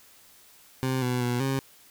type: tone with pitch steps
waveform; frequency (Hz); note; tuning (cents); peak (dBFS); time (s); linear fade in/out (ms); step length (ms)
20% pulse; 130.6 / 124.6 / 122.1 / 134.8; C3 / B2 / B2 / C#3; -3 / +16 / -19 / -48; -20; 0.83-1.59; 0; 190
effects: white hiss -55 dBFS RMS until 1.9 s